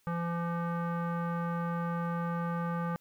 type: tone with low-pass filter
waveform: square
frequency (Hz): 170.3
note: F3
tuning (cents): -43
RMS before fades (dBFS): -33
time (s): 0.07-2.96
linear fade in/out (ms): 0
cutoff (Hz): 1300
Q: 3.2
effects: white hiss -70 dBFS RMS until 3 s